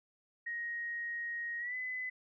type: tone with pitch glide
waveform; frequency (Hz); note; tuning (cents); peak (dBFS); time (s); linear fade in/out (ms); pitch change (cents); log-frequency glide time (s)
sine; 1878 to 2013; A#6 to B6; +12 to +33; -36; 0.46-2.1; 10; +121; 1.59-1.75
effects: none